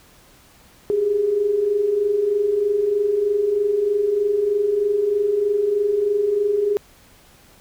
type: tone pair together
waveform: sine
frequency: 389.8 / 413 Hz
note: G4 / G#4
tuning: -10 / -10 cents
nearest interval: minor second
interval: 100 cents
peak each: -25 / -17 dBFS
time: 0.9-6.77 s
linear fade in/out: 0 ms
effects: pink hiss -51 dBFS RMS until 7.6 s